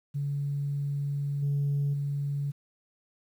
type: tone with level steps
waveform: sine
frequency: 142.2 Hz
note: C#3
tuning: 45 cents sharp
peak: -27 / -23 / -27 dBFS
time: 0.14-2.52 s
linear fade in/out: 20 ms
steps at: 1.42 / 1.93 s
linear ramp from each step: 10 ms
effects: tanh soft clip ceiling -22 dBFS + 10-bit